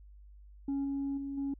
sine tone with level steps, 277.2 Hz, C#4, in tune, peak -28 / -30 / -35 / -30 dBFS, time 0.68-1.54 s, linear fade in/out 5 ms, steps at 0.84 / 1.17 / 1.37 s, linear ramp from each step 10 ms, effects tanh soft clip ceiling -29 dBFS + added 50 Hz sine -51 dBFS peak until 1.59 s

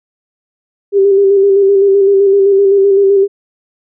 sine tone with vibrato, 394.9 Hz, G4, 13 cents sharp, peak -5 dBFS, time 0.92-3.28 s, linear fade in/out 50 ms, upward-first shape square, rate 7.8 Hz, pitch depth 28 cents each way, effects none

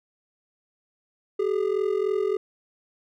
triangle ring-modulated tone, 405.3 Hz, G#4, 42 cents flat, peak -17 dBFS, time 1.39-2.37 s, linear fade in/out 5 ms, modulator 21.7 Hz, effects none

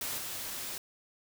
white noise with level steps, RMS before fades -36 / -39 dBFS, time 0.01-0.78 s, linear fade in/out 2 ms, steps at 0.18 s, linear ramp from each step 2 ms, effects none

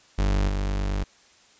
40% pulse tone with level steps, 49 Hz, G1, in tune, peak -19 / -23 dBFS, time 0.18-1.04 s, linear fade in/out 10 ms, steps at 0.48 s, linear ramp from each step 10 ms, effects white hiss -56 dBFS RMS until 1.59 s + resampled to 16000 Hz

